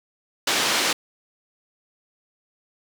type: band-pass noise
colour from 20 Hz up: white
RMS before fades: -22 dBFS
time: 0.47-0.93 s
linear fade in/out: 5 ms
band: 230 to 4900 Hz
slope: 12 dB/octave
effects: none